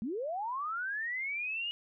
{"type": "linear sweep", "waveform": "sine", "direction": "up", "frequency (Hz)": [198.2, 2899], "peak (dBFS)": -33, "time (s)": [0.02, 1.71], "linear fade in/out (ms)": 0, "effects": []}